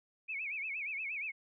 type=tone with vibrato; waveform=sine; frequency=2387 Hz; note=D7; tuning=28 cents sharp; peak=-36 dBFS; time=0.28-1.32 s; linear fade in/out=20 ms; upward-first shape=sine; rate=8.5 Hz; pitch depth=170 cents each way; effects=none